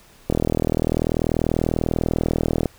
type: click train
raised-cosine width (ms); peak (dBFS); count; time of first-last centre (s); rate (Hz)
2; -6; 96; 0.3-2.657; 40.3
effects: pink hiss -51 dBFS RMS until 2.78 s